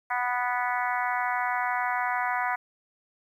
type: harmonic tone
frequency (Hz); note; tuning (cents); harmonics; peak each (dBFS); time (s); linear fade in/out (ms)
246.5; B3; -3; 3 / 4 / 5 / 6 / 7 / 8 / 9; -30 / -30 / -35 / -33 / -36 / -34 / -40; 0.1-2.56; 10
effects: 10-bit